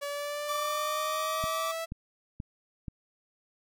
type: exponential sweep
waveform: sawtooth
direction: up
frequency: 570 to 659.3 Hz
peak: -29 dBFS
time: 0.01-1.86 s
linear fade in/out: 20 ms
type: tone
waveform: 45% pulse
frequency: 1164 Hz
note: D6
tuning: 16 cents flat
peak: -31 dBFS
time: 0.48-1.72 s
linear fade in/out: 10 ms
type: click train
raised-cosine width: 5 ms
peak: -24 dBFS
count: 4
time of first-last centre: 1.44-2.882 s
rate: 2.08 Hz
effects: none